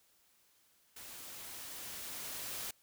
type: noise with level ramp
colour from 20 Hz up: white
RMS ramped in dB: -50 to -41 dBFS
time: 0.96-2.71 s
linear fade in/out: 5 ms
effects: white hiss -70 dBFS RMS until 2.82 s